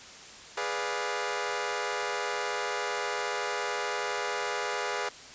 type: chord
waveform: 15% pulse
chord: G# diminished seventh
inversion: none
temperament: equal with one note detuned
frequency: 415.3 / 493.9 / 587.3 / 702.1 Hz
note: G#4 / B4 / D5 / F5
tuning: 0 / 0 / 0 / +9 cents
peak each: -28 / -28 / -31 / -31 dBFS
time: 0.57-5.09 s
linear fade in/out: 5 ms
effects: white hiss -47 dBFS RMS until 5.34 s + resampled to 16000 Hz